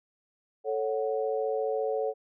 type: chord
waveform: sine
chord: F# minor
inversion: first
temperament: equal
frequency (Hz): 440 / 554.4 / 740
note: A4 / C#5 / F#5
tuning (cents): 0 / 0 / 0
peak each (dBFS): -29 / -31 / -35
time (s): 0.64-2.14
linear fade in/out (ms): 50
effects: none